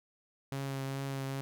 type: tone with vibrato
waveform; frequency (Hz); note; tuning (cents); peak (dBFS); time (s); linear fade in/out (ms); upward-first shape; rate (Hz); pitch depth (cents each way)
sawtooth; 136.2; C#3; -30; -31; 0.52-1.41; 0; triangle; 2.4; 18
effects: none